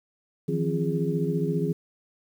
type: tone cluster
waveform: sine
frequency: 158.3 / 173 / 264.2 / 345.9 / 414.1 Hz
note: D#3 / F3 / C4 / F4 / G#4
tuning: +30 / -16 / +17 / -17 / -5 cents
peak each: -27 / -29 / -32 / -35 / -29 dBFS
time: 0.48-1.73 s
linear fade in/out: 10 ms
effects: 9-bit